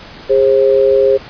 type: tone pair together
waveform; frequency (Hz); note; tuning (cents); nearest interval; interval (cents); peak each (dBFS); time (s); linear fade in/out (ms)
sine; 407.1 / 534; G#4 / C5; -35 / +35; perfect fourth; 470; -10; 0.29-1.18; 20
effects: pink hiss -34 dBFS RMS until 1.29 s + resampled to 11025 Hz